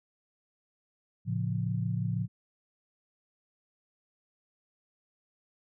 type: chord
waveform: sine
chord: A augmented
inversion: none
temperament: equal with one note detuned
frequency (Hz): 112.57 / 138.59 / 174.61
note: A2 / C#3 / E#3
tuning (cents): +40 / 0 / 0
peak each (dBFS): -31 / -34 / -33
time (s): 1.25-2.28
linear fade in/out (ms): 50
effects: none